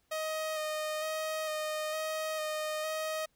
sawtooth tone with vibrato, 622.3 Hz, D#5, in tune, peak -29 dBFS, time 0.11-3.26 s, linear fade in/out 10 ms, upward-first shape square, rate 1.1 Hz, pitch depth 16 cents each way, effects pink hiss -74 dBFS RMS until 3.35 s

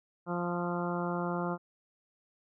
harmonic tone with a mistuned harmonic, 174.9 Hz, F3, 3 cents sharp, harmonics 1 / 2 / 3 / 4 / 5 / 6 / 7 / 8, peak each -34 / -37 / -39 / -40 / -41 / -42 / -42 / -43 dBFS, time 0.26-1.58 s, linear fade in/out 50 ms, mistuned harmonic 8, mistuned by -20 cents, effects none

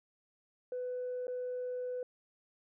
sine tone with dropouts, 499.1 Hz, B4, 18 cents sharp, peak -34 dBFS, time 0.72-2.03 s, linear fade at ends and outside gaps 2 ms, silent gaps 1.27-1.28 s, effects tanh soft clip ceiling -32 dBFS

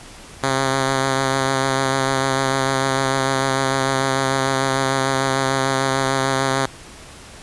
5% pulse tone with vibrato, 134 Hz, C3, 42 cents sharp, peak -6 dBFS, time 0.43-6.66 s, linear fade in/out 2 ms, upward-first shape sine, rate 6.7 Hz, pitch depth 21 cents each way, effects pink hiss -40 dBFS RMS until 7.42 s + resampled to 24000 Hz

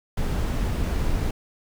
brown noise, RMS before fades -24 dBFS, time 0.17-1.31 s, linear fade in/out 5 ms, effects none

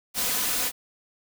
white noise with comb filter, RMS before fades -26 dBFS, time 0.14-0.72 s, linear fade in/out 50 ms, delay 4 ms, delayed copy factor +0.6, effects none

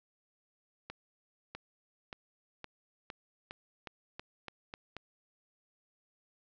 accelerating click train, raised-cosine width 0.3 ms, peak -26 dBFS, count 11, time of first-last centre 0.9-4.967 s, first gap 650 ms, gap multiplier 0.89, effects resampled to 16000 Hz + 9-bit

